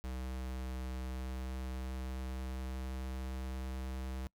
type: tone with pitch glide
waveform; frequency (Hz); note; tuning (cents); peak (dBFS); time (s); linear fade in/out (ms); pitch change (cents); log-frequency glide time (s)
square; 64.1 to 65.03; C2 to C2; -35 to -10; -39; 0.04-4.27; 0; +25; 0.17-4.01
effects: noise-tail reverb RT60 0.1 s tail -25 dB re dry